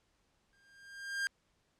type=tone with exponential growth; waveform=45% pulse; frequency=1601 Hz; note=G6; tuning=36 cents sharp; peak=-30 dBFS; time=0.53-1.27 s; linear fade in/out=0 ms; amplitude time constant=160 ms; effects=pink hiss -75 dBFS RMS until 1.79 s + low-pass 8000 Hz 12 dB/octave